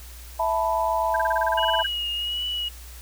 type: chord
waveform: sine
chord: E suspended fourth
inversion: none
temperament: equal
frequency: 659.3 / 880 / 987.8 Hz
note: E5 / A5 / B5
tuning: 0 / 0 / 0 cents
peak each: -25 dBFS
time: 0.39-1.83 s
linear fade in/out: 10 ms
type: tone bursts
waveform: sine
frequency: 1584 Hz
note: G6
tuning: 18 cents sharp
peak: -23 dBFS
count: 14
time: 1.14-1.865 s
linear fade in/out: 5 ms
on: 23 ms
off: 31 ms
type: tone with vibrato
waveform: sine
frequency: 2900 Hz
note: F#7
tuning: 35 cents flat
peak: -25 dBFS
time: 1.57-2.69 s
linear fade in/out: 10 ms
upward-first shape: triangle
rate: 1.4 Hz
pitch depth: 37 cents each way
effects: added 60 Hz sine -40 dBFS peak until 3.01 s + white hiss -46 dBFS RMS until 3.01 s